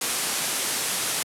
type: low-pass noise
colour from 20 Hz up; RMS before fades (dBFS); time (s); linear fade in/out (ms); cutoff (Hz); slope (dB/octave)
white; -27; 0.01-1.23; 5; 12000; 48
effects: high-pass 150 Hz 12 dB/octave